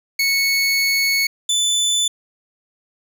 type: tone pair in turn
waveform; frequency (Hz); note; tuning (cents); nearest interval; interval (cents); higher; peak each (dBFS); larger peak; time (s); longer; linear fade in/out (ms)
25% pulse; 2208 / 3505; C#7 / A7; -7 / -7; minor sixth; 800; second; -12; neither; 0.19-1.27 / 1.49-2.08; first; 5
effects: none